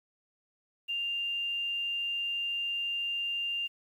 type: tone with quantisation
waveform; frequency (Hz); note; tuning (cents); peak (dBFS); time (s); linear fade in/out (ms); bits
sine; 2794; F7; 0; -30; 0.88-3.68; 20; 10
effects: none